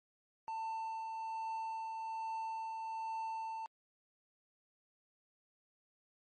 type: tone with tremolo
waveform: triangle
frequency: 893 Hz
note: A5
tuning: 25 cents sharp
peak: -35 dBFS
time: 0.48-3.66 s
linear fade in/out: 0 ms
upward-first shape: triangle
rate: 1.2 Hz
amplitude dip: 30%
effects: MP3 32 kbps